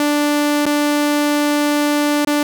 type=tone with dropouts; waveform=sawtooth; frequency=293.7 Hz; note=D4; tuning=in tune; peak=-10 dBFS; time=0-2.43 s; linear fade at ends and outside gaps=2 ms; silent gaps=0.656-0.663 / 2.249-2.272 s; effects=none